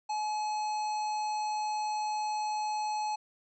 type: harmonic tone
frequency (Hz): 851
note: G#5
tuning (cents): +42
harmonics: 1 / 3 / 5 / 7 / 9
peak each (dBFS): -30 / -46 / -45 / -49 / -52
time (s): 0.09-3.16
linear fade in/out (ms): 10
effects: none